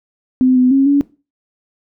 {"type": "tone with pitch steps", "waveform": "sine", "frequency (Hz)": [256.5, 252.5, 271.5, 283.2], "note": ["C4", "B3", "C#4", "C#4"], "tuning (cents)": [-34, 39, -36, 37], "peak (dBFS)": -8, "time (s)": [0.41, 1.01], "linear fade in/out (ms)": 0, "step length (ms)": 150, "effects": ["noise-tail reverb RT60 0.3 s tail -19 dB re dry"]}